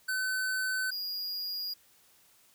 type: tone pair in turn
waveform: square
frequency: 1519 / 4857 Hz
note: F#6 / D#8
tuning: +45 / -43 cents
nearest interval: octave + minor sixth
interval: 2012 cents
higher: second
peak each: -30 / -34 dBFS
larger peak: first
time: 0.08-0.91 / 0.91-1.74 s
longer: neither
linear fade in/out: 10 ms
effects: white hiss -63 dBFS RMS until 2.54 s